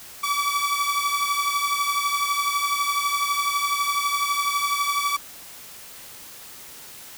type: beating tone pair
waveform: sawtooth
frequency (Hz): 1143 / 1155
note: D6 / D6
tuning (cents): -47 / -29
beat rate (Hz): 12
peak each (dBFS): -20 / -22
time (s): 0.23-5.17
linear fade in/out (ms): 10
effects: white hiss -42 dBFS RMS until 7.17 s